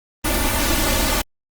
pink noise with comb filter, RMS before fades -19 dBFS, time 0.24-1.22 s, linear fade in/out 10 ms, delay 3.4 ms, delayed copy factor +0.95, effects Opus 32 kbps

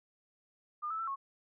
sine tone with pitch steps, 1210 / 1309 / 1336 / 1096 Hz, D#6 / E6 / E6 / C#6, -49 / -13 / +23 / -20 cents, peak -34 dBFS, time 0.82-1.16 s, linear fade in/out 20 ms, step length 85 ms, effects none

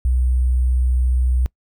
sine tone with sample-and-hold, 62.7 Hz, B1, 27 cents sharp, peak -14 dBFS, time 0.05-1.46 s, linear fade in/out 0 ms, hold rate 8820 Hz, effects noise-tail reverb RT60 0.1 s tail -24 dB re dry

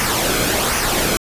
pink noise with flanger, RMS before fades -18 dBFS, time 0-1.17 s, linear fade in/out 0 ms, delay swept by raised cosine 0.25 to 1.1 ms, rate 1.3 Hz, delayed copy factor -0.5, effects resampled to 32000 Hz

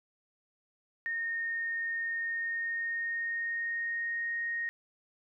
sine tone with pitch glide, 1841 to 1863.5 Hz, A#6 to A#6, -22 to -1 cents, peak -31 dBFS, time 1.06-4.69 s, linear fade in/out 0 ms, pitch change +21 cents, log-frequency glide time 2.13-4.4 s, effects none

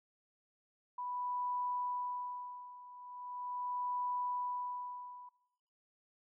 sine tone with tremolo, 987.8 Hz, B5, in tune, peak -34 dBFS, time 0.98-5.29 s, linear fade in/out 5 ms, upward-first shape sine, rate 0.4 Hz, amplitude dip 85%, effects noise-tail reverb RT60 0.8 s tail -18 dB re dry

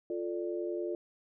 sine chord, D minor, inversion first, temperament equal, 349.2 / 440 / 587.3 Hz, F4 / A4 / D5, 0 / 0 / 0 cents, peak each -34 / -39 / -40 dBFS, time 0.1-0.95 s, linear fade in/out 2 ms, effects none

